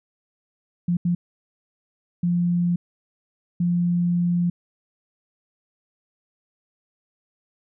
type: tone bursts at uneven times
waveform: sine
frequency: 174.4 Hz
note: F3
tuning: 2 cents flat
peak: -18 dBFS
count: 4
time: 0.88-0.97 / 1.05-1.15 / 2.23-2.76 / 3.6-4.5 s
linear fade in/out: 5 ms
effects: none